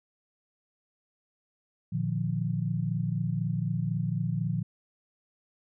sine chord, Bb major, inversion none, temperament equal with one note detuned, 116.54 / 150.61 / 174.61 Hz, Bb2 / D3 / F3, 0 / +44 / 0 cents, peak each -31 dBFS, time 1.92-4.63 s, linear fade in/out 10 ms, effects none

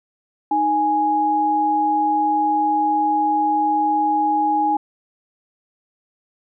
sine tone pair together, 309.5 / 830.6 Hz, D#4 / G#5, -9 / 0 cents, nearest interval octave + perfect fourth, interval 1709 cents, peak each -23 / -16 dBFS, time 0.51-4.77 s, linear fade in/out 5 ms, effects none

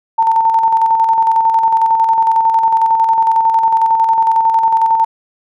sine tone with tremolo, 900 Hz, A5, 39 cents sharp, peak -7 dBFS, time 0.18-5.05 s, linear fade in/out 10 ms, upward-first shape square, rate 11 Hz, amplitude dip 40%, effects none

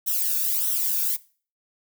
violet noise with flanger, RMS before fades -24 dBFS, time 0.06-1.17 s, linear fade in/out 20 ms, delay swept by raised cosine 0.42 to 1 ms, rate 1.6 Hz, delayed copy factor -0.8, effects noise-tail reverb RT60 0.4 s tail -20 dB re dry

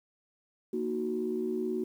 sine chord, D# minor, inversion second, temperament equal, 233.1 / 311.1 / 370 Hz, A#3 / D#4 / F#4, 0 / 0 / 0 cents, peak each -34 / -37 / -31 dBFS, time 0.73-1.84 s, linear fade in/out 5 ms, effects tanh soft clip ceiling -20 dBFS + 10-bit

